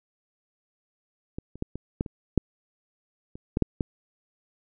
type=clicks; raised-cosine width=3 ms; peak=-20 / -29 / -15 / -21 / -12 / -23 / -6 / -27 / -11 / -7 / -12 dBFS; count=11; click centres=1.385 / 1.556 / 1.624 / 1.756 / 2.009 / 2.062 / 2.377 / 3.355 / 3.571 / 3.623 / 3.808 s; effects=none